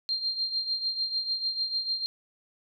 sine tone with tremolo, 4186 Hz, C8, in tune, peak -24 dBFS, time 0.09-2.06 s, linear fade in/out 0 ms, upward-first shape triangle, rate 6.7 Hz, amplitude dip 75%, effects none

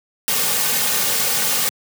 white noise with comb filter, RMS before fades -19 dBFS, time 0.28-1.69 s, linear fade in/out 0 ms, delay 3 ms, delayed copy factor -0.75, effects high-pass 150 Hz 12 dB/octave

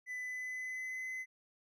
triangle tone with pitch glide, 2000 to 2035 Hz, B6 to C7, +21 to -49 cents, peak -37 dBFS, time 0.06-1.26 s, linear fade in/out 50 ms, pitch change +30 cents, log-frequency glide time 0.19-1.07 s, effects none

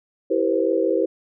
sine chord, C dominant seventh, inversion first, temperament equal with one note detuned, 329.6 / 392 / 477.6 / 523.3 Hz, E4 / G4 / Bb4 / C5, 0 / 0 / +42 / 0 cents, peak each -23 dBFS, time 0.3-1.06 s, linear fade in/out 10 ms, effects none

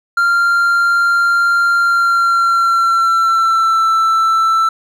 triangle tone with pitch glide, 1389 to 1329.3 Hz, F6 to E6, -10 to +14 cents, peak -8 dBFS, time 0.17-4.69 s, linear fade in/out 5 ms, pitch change -76 cents, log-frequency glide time 1.78-3.89 s, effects none

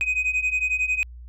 sine beating tone pair, 2500 / 2511 Hz, D#7 / D#7, +8 / +15 cents, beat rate 11 Hz, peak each -23 / -21 dBFS, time 0.01-1.03 s, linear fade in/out 0 ms, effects tanh soft clip ceiling -18 dBFS + added 60 Hz sine -38 dBFS peak until 1.28 s

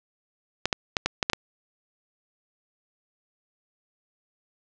clicks, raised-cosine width 0.2 ms, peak -5 dBFS, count 7, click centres 0.656 / 0.728 / 0.968 / 1.06 / 1.228 / 1.299 / 1.333 s, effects low-pass 7000 Hz 12 dB/octave

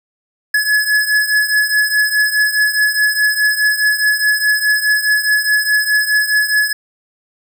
square beating tone pair, 1700 / 1704.8 Hz, G#6 / G#6, +40 / +45 cents, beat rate 4.8 Hz, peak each -14 / -18 dBFS, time 0.54-6.73 s, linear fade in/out 5 ms, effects none

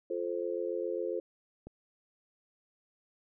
sine chord, F major, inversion none, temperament just, 349.2 / 436.5 / 523.8 Hz, F4 / A4 / C5, 0 / -14 / +2 cents, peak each -36 dBFS, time 0.1-1.2 s, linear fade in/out 5 ms
click, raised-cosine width 2 ms, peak -32 dBFS, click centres 1.67 s
effects none

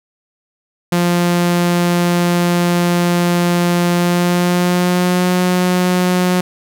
sawtooth tone with pitch glide, 174.61 to 180.87 Hz, F3 to F#3, 0 to -39 cents, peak -8 dBFS, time 0.92-6.41 s, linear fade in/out 5 ms, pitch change +61 cents, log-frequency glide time 3.95-5.34 s, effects none

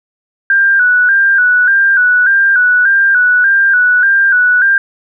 sine tone with vibrato, 1533 Hz, G6, 39 cents flat, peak -6 dBFS, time 0.5-4.78 s, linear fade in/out 2 ms, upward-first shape square, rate 1.7 Hz, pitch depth 65 cents each way, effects none

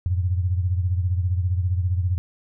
sine beating tone pair, 88.6 / 103.6 Hz, F2 / G#2, +25 / -4 cents, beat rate 15 Hz, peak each -20 / -27 dBFS, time 0.06-2.18 s, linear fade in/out 0 ms, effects none

